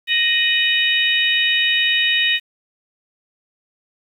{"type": "harmonic tone with a mistuned harmonic", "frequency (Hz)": 622.3, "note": "D#5", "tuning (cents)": 0, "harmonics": [3, 4, 5, 6], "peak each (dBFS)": [-20, -20, -20, -20], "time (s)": [0.07, 2.4], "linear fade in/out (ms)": 50, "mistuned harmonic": 5, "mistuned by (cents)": -76, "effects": ["8-bit"]}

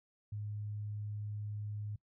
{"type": "tone", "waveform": "sine", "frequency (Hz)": 104.6, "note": "G#2", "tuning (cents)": 13, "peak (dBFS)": -38, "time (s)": [0.32, 1.96], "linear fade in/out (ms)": 5, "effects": ["noise-tail reverb RT60 0.1 s tail -22 dB re dry"]}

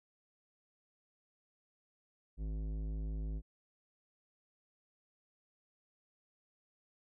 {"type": "tone with tanh clipping", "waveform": "triangle", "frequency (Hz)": 52.9, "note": "G#1", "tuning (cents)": 33, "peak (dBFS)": -38, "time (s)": [2.37, 3.42], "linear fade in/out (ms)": 50, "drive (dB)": 18, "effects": []}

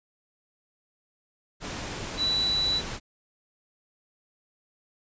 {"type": "tone in noise", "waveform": "sine", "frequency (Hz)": 3951, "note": "B7", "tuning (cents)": 0, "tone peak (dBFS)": -23, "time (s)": [2.17, 2.82], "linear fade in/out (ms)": 50, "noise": "pink", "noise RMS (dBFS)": -35, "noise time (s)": [1.6, 3], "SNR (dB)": 9, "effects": ["resampled to 16000 Hz"]}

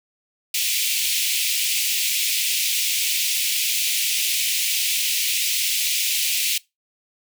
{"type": "high-pass noise", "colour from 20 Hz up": "pink", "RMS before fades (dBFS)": -22, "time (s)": [0.54, 6.58], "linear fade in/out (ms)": 5, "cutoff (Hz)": 2300, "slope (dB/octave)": 48, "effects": ["noise-tail reverb RT60 0.2 s tail -22 dB re dry"]}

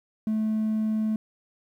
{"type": "tone", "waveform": "triangle", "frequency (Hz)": 217.4, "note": "A3", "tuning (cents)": -21, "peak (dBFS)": -20, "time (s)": [0.27, 1.16], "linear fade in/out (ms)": 2, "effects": ["tanh soft clip ceiling -18 dBFS", "10-bit"]}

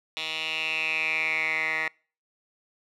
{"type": "tone with band-pass filter sweep", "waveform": "10% pulse", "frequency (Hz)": 158.3, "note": "D#3", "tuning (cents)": 30, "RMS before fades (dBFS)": -28, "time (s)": [0.17, 1.88], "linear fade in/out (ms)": 0, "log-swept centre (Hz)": [3200, 1900], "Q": 7.7, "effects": ["noise-tail reverb RT60 0.4 s tail -26 dB re dry"]}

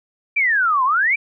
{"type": "exponential two-way sweep", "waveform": "sine", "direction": "down then up", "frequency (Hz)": [2400, 993, 2400], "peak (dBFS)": -14, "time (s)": [0.36, 1.16], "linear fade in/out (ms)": 10, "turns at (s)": 0.84, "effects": []}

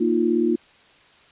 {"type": "chord", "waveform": "sine", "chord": "Bb suspended fourth", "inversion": "none", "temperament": "equal", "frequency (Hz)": [233.1, 311.1, 349.2], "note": ["Bb3", "Eb4", "F4"], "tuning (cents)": [0, 0, 0], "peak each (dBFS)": [-22, -23, -20], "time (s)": [0, 0.56], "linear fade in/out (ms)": 10, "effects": ["white hiss -53 dBFS RMS until 1.31 s", "resampled to 8000 Hz"]}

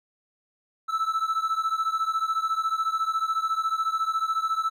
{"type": "beating tone pair", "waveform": "triangle", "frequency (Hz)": [1310, 1324], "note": ["E6", "E6"], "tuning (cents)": [-11, 7], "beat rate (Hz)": 14, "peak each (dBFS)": [-24, -26], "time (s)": [0.88, 4.7], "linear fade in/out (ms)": 20, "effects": []}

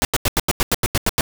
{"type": "noise bursts", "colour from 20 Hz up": "pink", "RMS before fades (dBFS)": -17, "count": 11, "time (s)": [0.02, 1.209], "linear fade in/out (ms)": 0, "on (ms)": 29, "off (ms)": 87, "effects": []}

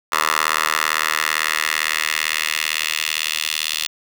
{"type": "tone with high-pass filter sweep", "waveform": "10% pulse", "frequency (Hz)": 77.78, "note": "D#2", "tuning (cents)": 0, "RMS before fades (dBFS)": -21, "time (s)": [0.12, 3.87], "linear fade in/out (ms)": 5, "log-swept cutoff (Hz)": [1200, 3200], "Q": 1.8, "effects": []}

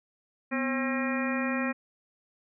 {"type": "harmonic tone with a mistuned harmonic", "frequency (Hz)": 268.8, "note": "C4", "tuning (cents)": 47, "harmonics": [1, 2, 3, 4, 5, 6, 7, 8, 9], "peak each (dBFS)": [-29, -35, -42, -39, -39, -40, -35, -48, -37], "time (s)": [0.51, 1.73], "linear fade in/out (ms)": 20, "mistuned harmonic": 1, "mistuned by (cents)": -120, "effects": []}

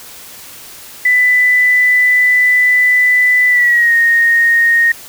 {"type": "tone with pitch glide", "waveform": "sine", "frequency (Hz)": [1992, 1858.6], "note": ["B6", "A#6"], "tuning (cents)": [14, -6], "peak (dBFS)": -7, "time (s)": [1.05, 4.92], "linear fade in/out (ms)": 5, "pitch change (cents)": -120, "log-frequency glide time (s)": [3.48, 3.94], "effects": ["white hiss -34 dBFS RMS until 5.08 s"]}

